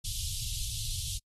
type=band-stop noise; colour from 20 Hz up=pink; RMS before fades=-35 dBFS; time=0.04-1.18 s; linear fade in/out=10 ms; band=120 to 3100 Hz; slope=48 dB/octave; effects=noise-tail reverb RT60 0.1 s tail -26 dB re dry + AAC 32 kbps